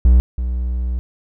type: tone pair in turn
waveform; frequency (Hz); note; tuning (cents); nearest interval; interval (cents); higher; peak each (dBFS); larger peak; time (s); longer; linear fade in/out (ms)
triangle; 61.4 / 61.4; B1 / B1; -9 / -9; unison; 0; neither; -5 / -16; first; 0.05-0.2 / 0.38-0.99; second; 0
effects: none